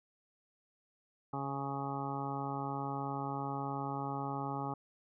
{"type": "harmonic tone", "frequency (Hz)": 138.59, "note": "C#3", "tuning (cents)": 0, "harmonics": [1, 2, 3, 4, 5, 6, 7, 8, 9], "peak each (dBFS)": [-41, -42, -46, -50, -48, -40, -52, -45, -46], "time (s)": [1.33, 4.74], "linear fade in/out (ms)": 5, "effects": []}